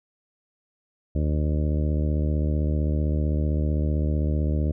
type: harmonic tone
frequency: 75.6 Hz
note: D#2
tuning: 49 cents flat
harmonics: 1 / 2 / 3 / 4 / 5 / 6 / 7 / 8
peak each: -22 / -28 / -32 / -33 / -38 / -41 / -39 / -40 dBFS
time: 1.15-4.72 s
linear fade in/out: 5 ms
effects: none